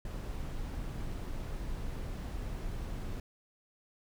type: noise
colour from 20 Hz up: brown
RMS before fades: -38 dBFS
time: 0.05-3.2 s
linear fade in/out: 2 ms
effects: none